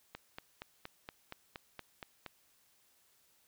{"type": "click train", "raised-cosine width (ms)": 0.3, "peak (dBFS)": -27, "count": 10, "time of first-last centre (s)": [0.15, 2.263], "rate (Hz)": 4.26, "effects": ["white hiss -70 dBFS RMS until 3.47 s"]}